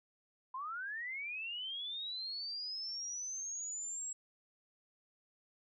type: linear sweep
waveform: sine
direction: up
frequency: 1002 to 7690 Hz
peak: -39 dBFS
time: 0.54-4.13 s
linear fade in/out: 5 ms
effects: none

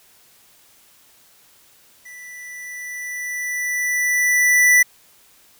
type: tone with level ramp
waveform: square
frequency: 1975.5 Hz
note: B6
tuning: in tune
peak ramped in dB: -38 to -10 dBFS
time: 2.05-4.83 s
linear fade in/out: 10 ms
effects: white hiss -53 dBFS RMS until 5.59 s

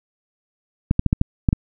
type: clicks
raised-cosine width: 5 ms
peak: -3 dBFS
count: 7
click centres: 0.911 / 0.994 / 1.063 / 1.129 / 1.214 / 1.488 / 1.529 s
effects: none

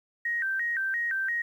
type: tone with vibrato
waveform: sine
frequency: 1714 Hz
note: A6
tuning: 46 cents flat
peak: -26 dBFS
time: 0.25-1.42 s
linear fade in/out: 5 ms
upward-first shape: square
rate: 2.9 Hz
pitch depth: 160 cents each way
effects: 10-bit

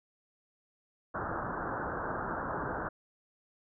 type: low-pass noise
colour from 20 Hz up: white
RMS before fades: -36 dBFS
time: 1.14-2.89 s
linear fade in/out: 10 ms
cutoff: 1600 Hz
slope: 96 dB/octave
effects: none

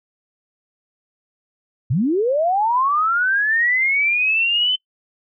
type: linear sweep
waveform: sine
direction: up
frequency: 104.7 to 3056 Hz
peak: -15 dBFS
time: 1.9-4.76 s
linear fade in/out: 10 ms
effects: noise-tail reverb RT60 0.1 s tail -21 dB re dry

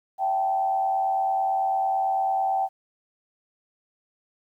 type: tone with frequency modulation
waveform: sine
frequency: 772 Hz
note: G5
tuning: 27 cents flat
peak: -21 dBFS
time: 0.18-2.69 s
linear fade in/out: 50 ms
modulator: 89 Hz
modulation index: 0.62
effects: 10-bit

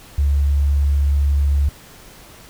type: tone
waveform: sine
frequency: 71 Hz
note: C#2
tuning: 42 cents sharp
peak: -13 dBFS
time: 0.18-1.69 s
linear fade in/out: 5 ms
effects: pink hiss -43 dBFS RMS until 2.49 s

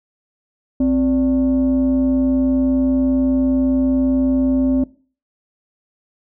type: tone with frequency modulation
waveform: sine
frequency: 261.6 Hz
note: C4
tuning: in tune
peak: -12 dBFS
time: 0.8-4.84 s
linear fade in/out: 5 ms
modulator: 319 Hz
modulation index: 0.44
effects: noise-tail reverb RT60 0.4 s tail -20 dB re dry + tanh soft clip ceiling -8 dBFS

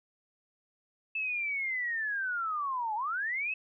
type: linear two-way sweep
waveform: sine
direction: down then up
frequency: 2637 to 827 to 2637 Hz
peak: -30 dBFS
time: 1.15-3.54 s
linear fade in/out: 5 ms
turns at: 2.95 s
effects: none

